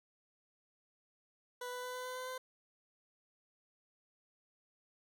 20% pulse tone with pitch steps, 493.9 / 497 / 500.2 / 503.4 / 506.6 / 509.8 / 513.1 Hz, B4 / B4 / B4 / B4 / B4 / C5 / C5, 0 / +11 / +22 / +33 / +44 / -45 / -34 cents, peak -36 dBFS, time 1.61-2.38 s, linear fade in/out 5 ms, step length 110 ms, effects none

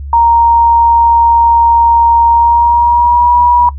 sine tone with pitch glide, 932.3 to 965.7 Hz, A#5 to B5, 0 to -39 cents, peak -4 dBFS, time 0.13-3.69 s, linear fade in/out 2 ms, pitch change +61 cents, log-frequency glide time 2.3-3.36 s, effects noise-tail reverb RT60 0.1 s tail -19 dB re dry + added 70 Hz sine -20 dBFS peak until 3.78 s

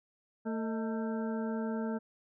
harmonic tone with a mistuned harmonic, 224.1 Hz, A3, 32 cents sharp, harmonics 1 / 2 / 3 / 4 / 6 / 7, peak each -33 / -39 / -43 / -45 / -49 / -50 dBFS, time 0.45-1.99 s, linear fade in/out 20 ms, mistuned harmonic 3, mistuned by -110 cents, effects none

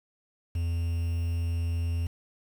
triangle tone with quantisation, 84.4 Hz, E2, 41 cents sharp, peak -24 dBFS, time 0.55-2.07 s, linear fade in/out 5 ms, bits 8, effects none

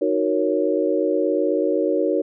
sine chord, D# minor seventh, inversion none, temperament equal, 311.1 / 370 / 466.2 / 554.4 Hz, D#4 / F#4 / A#4 / C#5, 0 / 0 / 0 / 0 cents, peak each -23 dBFS, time 0.01-2.22 s, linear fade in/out 10 ms, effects none

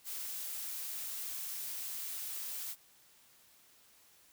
blue noise, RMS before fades -41 dBFS, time 0.04-2.76 s, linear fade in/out 50 ms, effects white hiss -64 dBFS RMS until 4.32 s

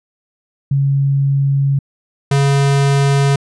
sine / square tone pair in turn, 138.59 / 139.47 Hz, C#3 / C#3, 0 / +11 cents, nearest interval unison, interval 11 cents, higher second, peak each -11 dBFS, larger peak neither, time 0.71-1.79 / 2.31-3.36 s, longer first, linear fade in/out 5 ms, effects resampled to 22050 Hz

